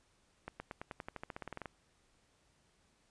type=accelerating click train; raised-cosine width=0.5 ms; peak=-27 dBFS; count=17; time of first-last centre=0.48-1.657 s; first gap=120 ms; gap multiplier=0.93; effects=pink hiss -72 dBFS RMS until 3.1 s + resampled to 22050 Hz